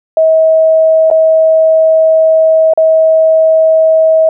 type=tone with dropouts; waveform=sine; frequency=640 Hz; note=D#5; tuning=49 cents sharp; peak=-4 dBFS; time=0.17-4.29 s; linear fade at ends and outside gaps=2 ms; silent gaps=1.102-1.112 / 2.736-2.775 s; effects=none